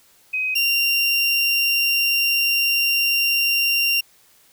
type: tone pair in turn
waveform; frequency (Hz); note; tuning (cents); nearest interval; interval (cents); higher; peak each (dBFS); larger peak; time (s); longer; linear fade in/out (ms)
sine / 30% pulse; 2521 / 2771; D#7 / F7; +22 / -14; major second; 164; second; -20 / -14; second; 0.33-0.55 / 0.55-4.01; second; 10
effects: white hiss -55 dBFS RMS until 4.52 s